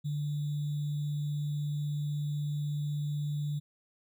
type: tone with sample-and-hold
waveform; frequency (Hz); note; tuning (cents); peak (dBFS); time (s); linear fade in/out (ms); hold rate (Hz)
sine; 147.3; D3; +6; -30; 0.04-3.6; 20; 3675
effects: none